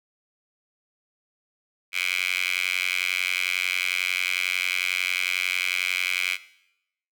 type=tone with high-pass filter; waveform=10% pulse; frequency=91.1 Hz; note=F#2; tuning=26 cents flat; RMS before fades=-26 dBFS; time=1.92-6.38 s; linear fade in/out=50 ms; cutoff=2400 Hz; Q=5.6; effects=noise-tail reverb RT60 0.8 s tail -17 dB re dry